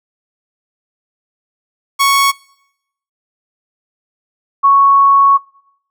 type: tone pair in turn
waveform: sawtooth / sine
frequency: 1108.7 / 1108.7 Hz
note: C#6 / C#6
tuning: 0 / 0 cents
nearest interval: unison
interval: 0 cents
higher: neither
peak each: -5 dBFS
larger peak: neither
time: 1.99-2.32 / 4.63-5.38 s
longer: second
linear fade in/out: 20 ms
effects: noise-tail reverb RT60 0.8 s tail -24 dB re dry